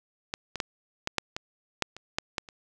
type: clicks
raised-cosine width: 0.2 ms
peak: -13 / -17 / -10 / -11 / -7 / -15 / -7 / -25 / -9 / -11 / -28 dBFS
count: 11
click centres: 0.339 / 0.557 / 0.602 / 1.074 / 1.183 / 1.365 / 1.823 / 1.966 / 2.185 / 2.382 / 2.488 s
effects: none